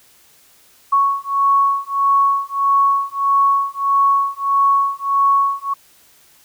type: beating tone pair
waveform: sine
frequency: 1108.7 / 1110.3 Hz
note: C#6 / C#6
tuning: 0 / +2 cents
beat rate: 1.6 Hz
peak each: -16 dBFS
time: 0.92-5.74 s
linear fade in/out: 10 ms
effects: white hiss -51 dBFS RMS until 6.44 s